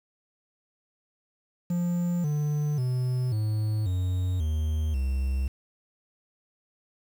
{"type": "tone with pitch steps", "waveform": "triangle", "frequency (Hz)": [174.61, 148.53, 126.35, 107.49, 91.43, 77.78, 66.16], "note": ["F3", "D3", "B2", "A2", "F#2", "D#2", "C2"], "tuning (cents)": [0, 20, 40, -40, -20, 0, 20], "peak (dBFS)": -22, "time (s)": [1.7, 5.48], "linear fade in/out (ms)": 5, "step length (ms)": 540, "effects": ["8-bit"]}